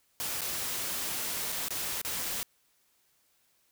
white noise with dropouts, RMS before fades -34 dBFS, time 0.2-2.43 s, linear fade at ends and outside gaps 0 ms, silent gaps 0.409-0.417 / 1.52-1.524 / 1.684-1.706 / 2.015-2.049 s, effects white hiss -70 dBFS RMS until 3.71 s

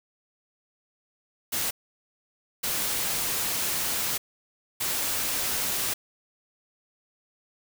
white noise bursts at uneven times, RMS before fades -28 dBFS, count 3, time 1.52-1.71 / 2.63-4.18 / 4.8-5.94 s, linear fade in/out 10 ms, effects none

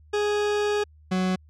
40% pulse tone pair in turn, 415.3 / 185.32 Hz, G#4 / F#3, 0 / +3 cents, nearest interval octave + major second, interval 1397 cents, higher first, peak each -21 dBFS, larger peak neither, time 0.13-0.84 / 1.11-1.36 s, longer first, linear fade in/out 10 ms, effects added 76 Hz sine -50 dBFS peak until 1.49 s + low-pass 6000 Hz 12 dB/octave

